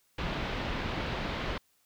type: low-pass noise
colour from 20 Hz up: pink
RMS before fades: -34 dBFS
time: 0.18-1.58 s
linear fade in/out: 5 ms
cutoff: 3800 Hz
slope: 24 dB/octave
effects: white hiss -70 dBFS RMS until 1.85 s